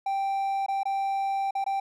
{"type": "tone with dropouts", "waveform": "triangle", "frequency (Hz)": 784, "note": "G5", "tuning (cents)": 0, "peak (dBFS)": -23, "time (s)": [0.06, 1.8], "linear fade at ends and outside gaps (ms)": 5, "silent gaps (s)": [[0.663, 0.683], [0.833, 0.854], [1.509, 1.551], [1.642, 1.663]], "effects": []}